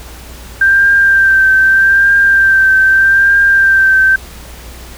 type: tone with vibrato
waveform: sine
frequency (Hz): 1574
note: G6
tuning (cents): +7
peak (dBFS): -5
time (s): 0.61-4.16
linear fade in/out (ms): 5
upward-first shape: triangle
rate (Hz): 0.81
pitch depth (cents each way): 30
effects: added 60 Hz sine -31 dBFS peak until 4.97 s + pink hiss -34 dBFS RMS until 4.97 s